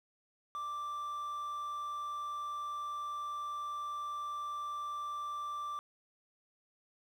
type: tone with quantisation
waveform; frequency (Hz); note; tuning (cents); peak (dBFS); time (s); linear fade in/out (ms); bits
triangle; 1175; D6; +1; -35; 0.55-5.79; 0; 10
effects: none